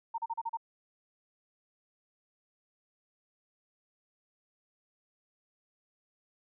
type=tone bursts; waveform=sine; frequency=916 Hz; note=A#5; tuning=31 cents flat; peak=-31 dBFS; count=6; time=0.14-0.572 s; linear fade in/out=10 ms; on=42 ms; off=36 ms; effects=none